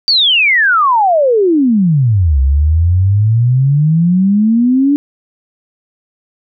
sine exponential two-way sweep, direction down then up, 4699 to 65.41 to 292.1 Hz, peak -7 dBFS, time 0.08-4.96 s, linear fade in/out 0 ms, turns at 2.4 s, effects none

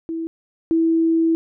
sine tone pair in turn, 327.6 / 327.6 Hz, E4 / E4, -11 / -11 cents, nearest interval unison, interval 0 cents, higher neither, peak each -23 / -14 dBFS, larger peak second, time 0.09-0.27 / 0.71-1.35 s, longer second, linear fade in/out 0 ms, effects none

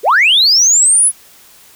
sine linear sweep, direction up, 349.2 to 10548 Hz, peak -5 dBFS, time 0.03-1.12 s, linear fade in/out 50 ms, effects tanh soft clip ceiling -3 dBFS + white hiss -43 dBFS RMS until 1.75 s

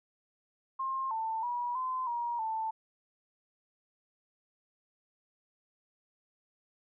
sine tone with pitch steps, 1063 / 891 / 967 / 1028 / 950 / 885 Hz, C6 / A5 / B5 / C6 / A#5 / A5, +27 / +22 / -37 / -31 / +33 / +10 cents, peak -31 dBFS, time 0.79-2.71 s, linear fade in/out 10 ms, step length 320 ms, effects none

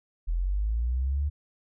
sine linear sweep, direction up, 40 to 74.3 Hz, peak -24 dBFS, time 0.27-1.3 s, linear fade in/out 20 ms, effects none

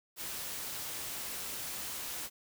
white noise, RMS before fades -40 dBFS, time 0.16-2.3 s, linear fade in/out 50 ms, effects none

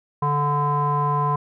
square tone with low-pass filter, 145.8 Hz, D3, 12 cents flat, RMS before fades -21 dBFS, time 0.22-1.36 s, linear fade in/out 5 ms, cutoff 1000 Hz, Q 9.3, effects none

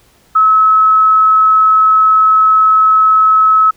sine tone, 1291 Hz, E6, 37 cents flat, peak -5 dBFS, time 0.35-3.71 s, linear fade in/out 10 ms, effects pink hiss -50 dBFS RMS until 3.76 s

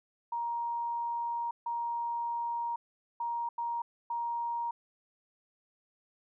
sine tone bursts at uneven times, 940 Hz, A#5, 14 cents sharp, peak -31 dBFS, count 5, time 0.32-1.51 / 1.66-2.76 / 3.2-3.49 / 3.58-3.82 / 4.1-4.71 s, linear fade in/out 5 ms, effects none

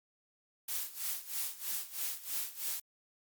blue noise with tremolo, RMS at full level -35 dBFS, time 0.68-2.8 s, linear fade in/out 5 ms, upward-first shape sine, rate 3.1 Hz, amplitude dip 85%, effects Opus 48 kbps

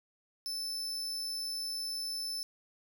40% pulse tone, 5274 Hz, E8, in tune, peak -34 dBFS, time 0.46-2.43 s, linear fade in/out 0 ms, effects none

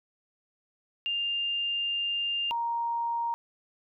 sine tone pair in turn, 2801 / 934.7 Hz, F7 / A#5, +4 / +4 cents, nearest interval octave + perfect fifth, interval 1900 cents, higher first, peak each -27 dBFS, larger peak neither, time 1.06-2.51 / 2.51-3.34 s, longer first, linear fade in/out 0 ms, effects none

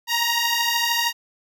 10% pulse beating tone pair, 932.3 / 945.3 Hz, A#5 / A#5, 0 / +24 cents, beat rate 13 Hz, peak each -14 dBFS, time 0.07-1.13 s, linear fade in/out 50 ms, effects none

